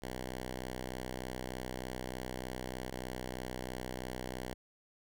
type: tone pair in turn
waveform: 5% pulse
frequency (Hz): 63.3 / 63.04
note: B1 / B1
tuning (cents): +43 / +36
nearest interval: unison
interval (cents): 7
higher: first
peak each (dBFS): -28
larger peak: neither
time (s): 0.02-2.91 / 2.91-4.54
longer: first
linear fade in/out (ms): 5
effects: none